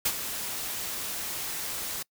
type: noise with ADSR envelope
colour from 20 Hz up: white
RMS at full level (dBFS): -24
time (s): 0.05-2.03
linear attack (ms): 8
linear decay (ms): 59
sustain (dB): -10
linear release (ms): 9
effects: noise-tail reverb RT60 0.1 s tail -25 dB re dry